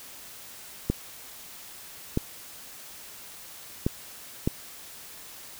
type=clicks; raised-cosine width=3 ms; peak=-10 dBFS; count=4; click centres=0.9 / 2.174 / 3.865 / 4.475 s; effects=white hiss -45 dBFS RMS until 5.59 s